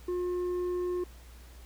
sine tone with tanh clipping, 357.6 Hz, F4, 41 cents sharp, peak -30 dBFS, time 0.08-1.04 s, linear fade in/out 5 ms, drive 5 dB, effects added 60 Hz sine -48 dBFS peak until 1.65 s + pink hiss -57 dBFS RMS until 1.65 s

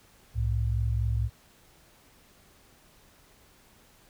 sine tone pair together, 64.8 / 108.98 Hz, C2 / A2, -16 / -16 cents, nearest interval major sixth, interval 900 cents, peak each -27 dBFS, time 0.34-1.3 s, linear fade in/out 50 ms, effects pink hiss -59 dBFS RMS until 4.09 s

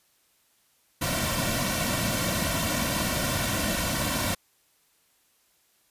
pink noise with comb filter, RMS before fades -27 dBFS, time 1.01-4.35 s, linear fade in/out 10 ms, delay 2.4 ms, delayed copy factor -0.8, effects white hiss -66 dBFS RMS until 5.9 s + resampled to 32000 Hz

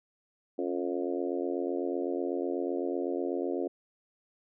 harmonic tone with a mistuned harmonic, 88 Hz, F2, 14 cents sharp, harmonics 3 / 4 / 5 / 6 / 7 / 8, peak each -35 / -33 / -36 / -38 / -41 / -44 dBFS, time 0.58-3.68 s, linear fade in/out 10 ms, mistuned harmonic 3, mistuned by +70 cents, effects none

